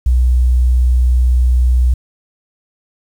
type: tone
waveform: sine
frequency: 62 Hz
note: B1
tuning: 7 cents sharp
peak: -8 dBFS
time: 0.06-1.94 s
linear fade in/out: 5 ms
effects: 7-bit